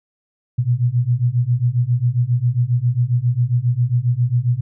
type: beating tone pair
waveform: sine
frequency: 118.2 / 125.6 Hz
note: A#2 / B2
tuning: +24 / +30 cents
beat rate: 7.4 Hz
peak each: -18 / -17 dBFS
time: 0.58-4.61 s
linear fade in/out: 10 ms
effects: none